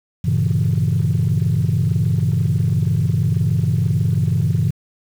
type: chord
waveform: sine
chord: G diminished seventh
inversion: none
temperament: equal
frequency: 98 / 116.54 / 138.59 / 164.81 Hz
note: G2 / Bb2 / Db3 / Fb3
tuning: 0 / 0 / 0 / 0 cents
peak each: -19 dBFS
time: 0.24-4.71 s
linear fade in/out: 10 ms
effects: tanh soft clip ceiling -9 dBFS + 7-bit